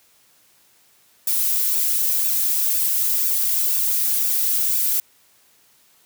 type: noise with flanger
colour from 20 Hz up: violet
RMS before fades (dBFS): -20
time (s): 1.27-5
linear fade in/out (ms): 2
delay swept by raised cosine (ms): 0.96 to 3.56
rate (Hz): 2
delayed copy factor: -0.7
effects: white hiss -57 dBFS RMS until 6.05 s + high-pass 60 Hz 12 dB/octave